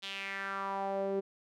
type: tone with band-pass filter sweep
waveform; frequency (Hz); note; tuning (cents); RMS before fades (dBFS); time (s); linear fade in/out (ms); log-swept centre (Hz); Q
sawtooth; 196; G3; 0; -36; 0.02-1.21; 20; 3500 to 400; 3.6
effects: none